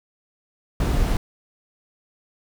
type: noise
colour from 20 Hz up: brown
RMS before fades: -20 dBFS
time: 0.8-1.17 s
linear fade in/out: 2 ms
effects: none